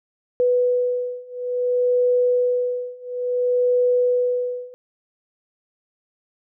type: beating tone pair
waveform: sine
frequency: 493.9 / 494.48 Hz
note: B4 / B4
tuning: 0 / +2 cents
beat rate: 0.58 Hz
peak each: -21 / -20 dBFS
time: 0.4-4.74 s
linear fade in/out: 0 ms
effects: none